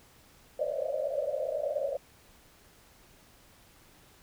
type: band-pass noise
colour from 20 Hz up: pink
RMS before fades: -32 dBFS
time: 0.59-1.97 s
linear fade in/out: 5 ms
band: 530 to 630 Hz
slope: 96 dB/octave
effects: pink hiss -59 dBFS RMS until 4.22 s